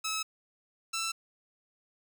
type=tone pair in turn; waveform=10% pulse; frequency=1294 / 1333.5 Hz; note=E6 / E6; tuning=-32 / +20 cents; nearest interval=minor second; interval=52 cents; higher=second; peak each=-23 dBFS; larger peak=neither; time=0.04-0.23 / 0.93-1.12 s; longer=neither; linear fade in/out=10 ms; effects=none